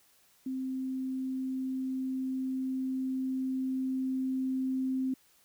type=tone with level ramp; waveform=sine; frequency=261.4 Hz; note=C4; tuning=1 cent flat; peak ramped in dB=-32 to -28 dBFS; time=0.46-5.14 s; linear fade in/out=5 ms; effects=white hiss -65 dBFS RMS until 5.44 s